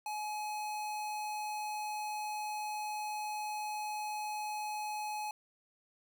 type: tone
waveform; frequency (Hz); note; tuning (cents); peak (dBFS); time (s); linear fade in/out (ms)
square; 846; G#5; +32; -37; 0.06-5.31; 2
effects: 11-bit